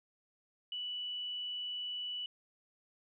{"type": "tone", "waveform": "sine", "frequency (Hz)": 2960, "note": "F#7", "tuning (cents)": 0, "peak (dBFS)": -37, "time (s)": [0.72, 2.26], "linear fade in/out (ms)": 2, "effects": []}